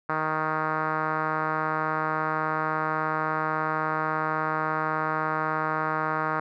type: tone with low-pass filter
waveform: 5% pulse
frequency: 156.4 Hz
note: D#3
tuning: 9 cents sharp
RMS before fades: -27 dBFS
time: 0.09-6.4 s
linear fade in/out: 5 ms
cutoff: 1300 Hz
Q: 2.4
effects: none